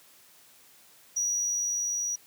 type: tone with level ramp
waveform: triangle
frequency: 5800 Hz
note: F#8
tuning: 35 cents flat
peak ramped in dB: -24 to -27 dBFS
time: 1.16-2.16 s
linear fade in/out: 10 ms
effects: white hiss -57 dBFS RMS until 2.26 s + high-pass 100 Hz 12 dB/octave